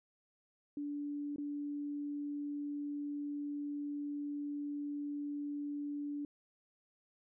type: tone with dropouts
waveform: sine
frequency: 290 Hz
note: D4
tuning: 22 cents flat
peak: -37 dBFS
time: 0.77-6.25 s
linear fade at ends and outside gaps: 2 ms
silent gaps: 1.361-1.382 s
effects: none